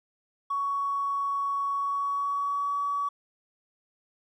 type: tone with pitch glide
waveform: triangle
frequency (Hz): 1118 to 1136.9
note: C#6 to C#6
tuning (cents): +14 to +43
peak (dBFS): -22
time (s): 0.5-3.09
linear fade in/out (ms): 10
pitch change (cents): +29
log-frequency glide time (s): 1.74-2.8
effects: tanh soft clip ceiling -24 dBFS